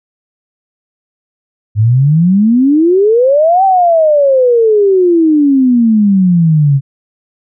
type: exponential two-way sweep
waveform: sine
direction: up then down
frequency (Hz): 101.9 to 784 to 134.4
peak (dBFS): -5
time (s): 1.75-6.81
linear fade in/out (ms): 50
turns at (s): 3.64
effects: none